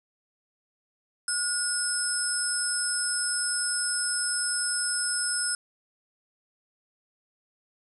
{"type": "tone cluster", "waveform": "sine", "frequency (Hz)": [1441, 5210, 8290, 10700], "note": ["F#6", "E8", "C9", "E9"], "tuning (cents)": [-46, -21, -17, 25], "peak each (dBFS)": -31, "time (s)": [1.28, 5.55], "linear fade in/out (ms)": 2, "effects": []}